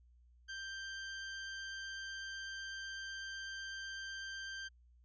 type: tone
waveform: sawtooth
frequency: 1573 Hz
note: G6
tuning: 6 cents sharp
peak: -39 dBFS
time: 0.48-4.69 s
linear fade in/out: 20 ms
effects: added 60 Hz sine -62 dBFS peak until 5.04 s + resampled to 16000 Hz